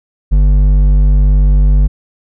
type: tone with hard clipping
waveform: sine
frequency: 49.23 Hz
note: G1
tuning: 8 cents sharp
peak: -7 dBFS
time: 0.31-1.88 s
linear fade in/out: 20 ms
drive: 7 dB
effects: none